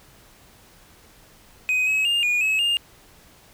triangle tone with pitch steps, 2509 / 2560 / 2812 / 2444 / 2573 / 2816 Hz, D#7 / D#7 / F7 / D#7 / E7 / F7, +14 / +49 / +11 / -32 / -43 / +14 cents, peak -17 dBFS, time 1.69-2.77 s, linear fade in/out 0 ms, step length 180 ms, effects pink hiss -52 dBFS RMS until 3.53 s

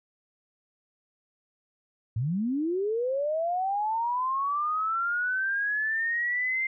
sine linear sweep, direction up, 102.4 to 2104 Hz, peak -25 dBFS, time 2.16-6.67 s, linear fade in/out 5 ms, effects none

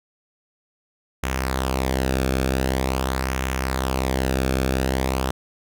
sawtooth tone with flanger, 65.41 Hz, C2, in tune, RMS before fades -23 dBFS, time 1.23-5.31 s, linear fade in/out 5 ms, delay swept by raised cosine 0.22 to 1.02 ms, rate 0.45 Hz, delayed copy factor -0.55, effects none

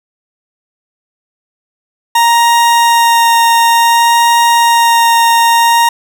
40% pulse tone with vibrato, 932.3 Hz, A#5, in tune, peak -5 dBFS, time 2.15-5.89 s, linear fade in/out 5 ms, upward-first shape sine, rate 0.56 Hz, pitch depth 9 cents each way, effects none

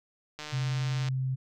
click train, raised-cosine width 0.2 ms, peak -22 dBFS, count 106, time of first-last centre 0.39-1.085 s, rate 151 Hz
sine tone, 130.81 Hz, C3, in tune, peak -27 dBFS, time 0.52-1.36 s, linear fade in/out 20 ms
effects none

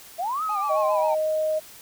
sine linear two-way sweep, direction up then down, 637 to 1295 to 893 Hz, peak -24 dBFS, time 0.18-1.15 s, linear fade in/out 20 ms, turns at 0.43 s
triangle tone with vibrato, 813 Hz, G#5, 37 cents flat, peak -26 dBFS, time 0.49-1.15 s, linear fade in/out 5 ms, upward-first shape sine, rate 7.4 Hz, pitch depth 95 cents each way
sine tone, 623 Hz, D#5, 2 cents sharp, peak -21 dBFS, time 0.69-1.6 s, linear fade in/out 20 ms
effects white hiss -46 dBFS RMS until 1.81 s

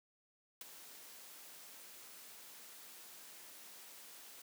white noise with ADSR envelope, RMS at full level -45 dBFS, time 0.61-4.42 s, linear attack 3 ms, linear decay 16 ms, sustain -10 dB, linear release 4 ms, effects high-pass 200 Hz 12 dB/octave

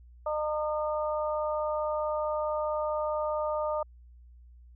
harmonic tone, 304.1 Hz, D#4, 40 cents flat, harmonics 2 / 3 / 4, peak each -29 / -35 / -35 dBFS, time 0.26-3.83 s, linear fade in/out 5 ms, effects added 60 Hz sine -50 dBFS peak until 4.75 s

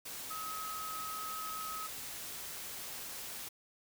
sine tone in noise, 1275 Hz, D#6, 42 cents sharp, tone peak -40 dBFS, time 0.3-1.87 s, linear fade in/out 10 ms, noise white, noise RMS -44 dBFS, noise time 0.05-3.49 s, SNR +1 dB, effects none

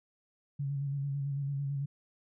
sine tone with vibrato, 140 Hz, C#3, 18 cents sharp, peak -31 dBFS, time 0.59-1.86 s, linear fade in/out 10 ms, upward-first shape square, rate 9 Hz, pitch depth 29 cents each way, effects none

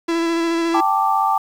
45% pulse tone with vibrato, 333.7 Hz, E4, 21 cents sharp, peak -17 dBFS, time 0.08-0.81 s, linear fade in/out 10 ms, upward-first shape square, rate 14 Hz, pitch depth 13 cents each way
sine chord, G suspended second, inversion none, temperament equal, 784 / 880 / 1174.7 Hz, G5 / A5 / D6, 0 / 0 / 0 cents, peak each -19 / -19 / -19 dBFS, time 0.74-1.38 s, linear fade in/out 5 ms
effects low-pass 6000 Hz 12 dB/octave + 7-bit

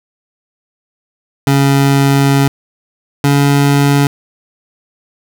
25% pulse tone pair in turn, 138.7 / 141.45 Hz, C#3 / C#3, +1 / +35 cents, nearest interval unison, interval 34 cents, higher second, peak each -4 dBFS, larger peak neither, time 1.47-2.48 / 3.24-4.07 s, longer first, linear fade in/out 2 ms, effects none

